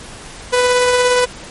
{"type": "tone with tremolo", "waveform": "sawtooth", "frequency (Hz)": 496.1, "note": "B4", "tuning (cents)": 8, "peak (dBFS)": -6, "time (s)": [0.52, 1.26], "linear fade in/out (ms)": 20, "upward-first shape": "sine", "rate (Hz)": 17, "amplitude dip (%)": 25, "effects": ["pink hiss -34 dBFS RMS until 1.5 s", "MP3 48 kbps"]}